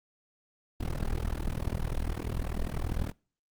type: noise with amplitude modulation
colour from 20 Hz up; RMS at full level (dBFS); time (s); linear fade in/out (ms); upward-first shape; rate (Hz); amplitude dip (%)
brown; -27; 0.8-3.12; 10; sine; 40.2; 100
effects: noise-tail reverb RT60 0.4 s tail -26 dB re dry + Opus 32 kbps